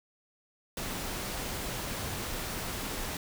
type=noise; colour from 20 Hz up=pink; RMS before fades=-36 dBFS; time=0.77-3.17 s; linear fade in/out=2 ms; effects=none